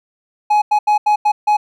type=tone bursts at uneven times; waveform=triangle; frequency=840 Hz; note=G#5; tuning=19 cents sharp; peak=-8 dBFS; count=6; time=0.5-0.62 / 0.71-0.79 / 0.87-0.98 / 1.06-1.16 / 1.25-1.32 / 1.47-1.57 s; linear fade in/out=10 ms; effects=none